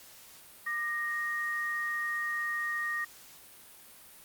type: tone pair together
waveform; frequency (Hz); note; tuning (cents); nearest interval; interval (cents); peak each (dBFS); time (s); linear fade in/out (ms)
sine; 1200 / 1867.5; D6 / A#6; +37 / +3; minor sixth; 766; -38 / -31; 0.66-3.05; 10
effects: white hiss -53 dBFS RMS until 4.24 s + Opus 48 kbps